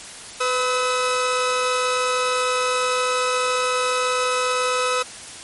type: tone pair together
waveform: sawtooth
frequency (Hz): 502 / 1284.1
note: B4 / E6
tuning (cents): +28 / -46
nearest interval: octave + major third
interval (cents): 1626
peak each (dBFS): -18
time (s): 0.4-5.03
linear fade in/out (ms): 10
effects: white hiss -37 dBFS RMS until 5.43 s + MP3 48 kbps